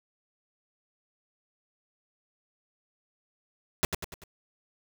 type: noise with echo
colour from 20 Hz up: pink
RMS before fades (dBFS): -24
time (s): 3.83-3.85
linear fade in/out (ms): 0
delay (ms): 97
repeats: 4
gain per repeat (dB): -6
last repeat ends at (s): 4.238
effects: none